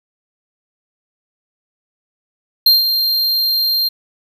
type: tone with ADSR envelope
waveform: square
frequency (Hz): 4186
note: C8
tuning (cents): 0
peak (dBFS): -6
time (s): 2.66-3.89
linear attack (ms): 5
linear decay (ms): 160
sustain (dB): -8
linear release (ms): 13
effects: 8-bit